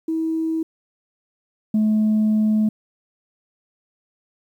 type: tone pair in turn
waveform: sine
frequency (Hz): 322.5 / 215.2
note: E4 / A3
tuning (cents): -38 / -38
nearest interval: perfect fifth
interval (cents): 700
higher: first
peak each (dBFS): -19 / -13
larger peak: second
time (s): 0.08-0.63 / 1.74-2.69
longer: second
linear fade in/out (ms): 5
effects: tanh soft clip ceiling -13 dBFS + 9-bit